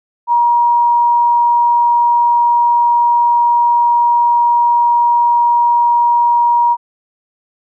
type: tone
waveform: sine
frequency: 951 Hz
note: A#5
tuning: 34 cents sharp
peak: -8 dBFS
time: 0.27-6.77 s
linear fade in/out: 50 ms
effects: none